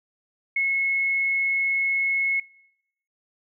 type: tone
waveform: sine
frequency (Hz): 2182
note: C#7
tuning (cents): -28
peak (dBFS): -20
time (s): 0.56-2.4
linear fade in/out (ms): 5
effects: noise-tail reverb RT60 0.8 s tail -24 dB re dry